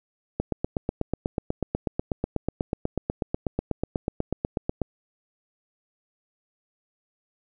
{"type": "click train", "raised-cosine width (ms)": 2, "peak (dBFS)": -11, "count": 37, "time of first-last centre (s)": [0.4, 4.817], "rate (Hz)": 8.15, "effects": []}